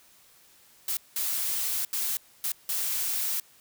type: noise bursts at uneven times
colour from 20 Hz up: blue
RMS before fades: -29 dBFS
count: 5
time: 0.88-0.97 / 1.16-1.85 / 1.93-2.17 / 2.44-2.52 / 2.69-3.4 s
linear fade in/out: 2 ms
effects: white hiss -58 dBFS RMS until 3.6 s